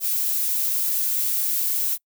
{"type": "noise", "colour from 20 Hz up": "violet", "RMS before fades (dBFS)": -23, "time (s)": [0, 1.98], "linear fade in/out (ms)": 50, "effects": ["noise-tail reverb RT60 0.1 s tail -26 dB re dry"]}